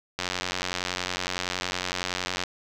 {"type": "click train", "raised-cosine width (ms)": 0.2, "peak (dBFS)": -10, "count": 205, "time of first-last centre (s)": [0.19, 2.437], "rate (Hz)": 90.8, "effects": []}